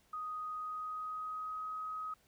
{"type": "tone with pitch glide", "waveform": "sine", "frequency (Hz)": [1247, 1263.7], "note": ["D#6", "D#6"], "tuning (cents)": [3, 26], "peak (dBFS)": -38, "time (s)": [0.13, 2.14], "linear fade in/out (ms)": 5, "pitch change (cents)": 23, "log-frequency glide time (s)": [0.49, 1.67], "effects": ["pink hiss -70 dBFS RMS until 2.27 s"]}